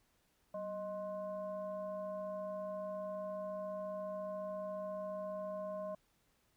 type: tone with frequency modulation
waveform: sine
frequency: 622.3 Hz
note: D#5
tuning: in tune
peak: -39 dBFS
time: 0.54-5.95 s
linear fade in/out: 5 ms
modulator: 433 Hz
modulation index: 0.64
effects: pink hiss -75 dBFS RMS until 6.56 s